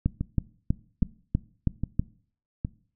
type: two click trains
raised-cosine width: 5 ms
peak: -15 / -10 dBFS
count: 4 / 7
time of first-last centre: 0.21-2.649 / 0.06-1.995 s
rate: 1.23 / 3.1 Hz
effects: noise-tail reverb RT60 0.5 s tail -21 dB re dry